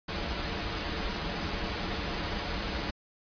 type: noise with comb filter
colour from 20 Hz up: pink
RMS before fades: -33 dBFS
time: 0.08-2.91 s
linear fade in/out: 10 ms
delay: 7.8 ms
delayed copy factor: -0.55
effects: resampled to 11025 Hz